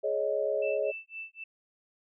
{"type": "chord", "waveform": "sine", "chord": "Ab suspended fourth", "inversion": "none", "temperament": "equal with one note detuned", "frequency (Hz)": [420.4, 554.4, 622.3], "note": ["Ab4", "Db5", "Eb5"], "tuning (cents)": [21, 0, 0], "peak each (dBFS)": [-32, -30, -31], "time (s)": [0.03, 0.92], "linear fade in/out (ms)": 20}
{"type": "tone with tremolo", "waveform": "sine", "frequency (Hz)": 2652, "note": "E7", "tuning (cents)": 10, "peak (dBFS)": -36, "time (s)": [0.62, 1.44], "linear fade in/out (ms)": 5, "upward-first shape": "sine", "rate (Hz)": 3.9, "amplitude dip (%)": 100}
{"effects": []}